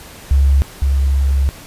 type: tone pair in turn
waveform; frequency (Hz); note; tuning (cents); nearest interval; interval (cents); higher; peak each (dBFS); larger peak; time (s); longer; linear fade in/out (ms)
sine; 68.9 / 68.46; C#2 / C#2; -10 / -21; unison; 11; first; -8 / -11; first; 0.31-0.62 / 0.82-1.49; second; 0
effects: pink hiss -37 dBFS RMS until 1.66 s + resampled to 32000 Hz